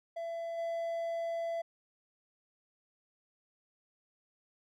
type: tone with level steps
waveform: triangle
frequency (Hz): 670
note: E5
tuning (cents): +28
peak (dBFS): -34 / -31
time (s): 0.16-1.62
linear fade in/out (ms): 10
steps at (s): 0.57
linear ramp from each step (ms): 20
effects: none